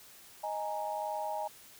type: chord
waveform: sine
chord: D# suspended fourth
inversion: none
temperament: equal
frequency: 622.3 / 830.6 / 932.3 Hz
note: D#5 / G#5 / A#5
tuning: 0 / 0 / 0 cents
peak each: -38 / -36 / -40 dBFS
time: 0.43-1.48 s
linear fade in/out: 10 ms
effects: white hiss -55 dBFS RMS until 1.79 s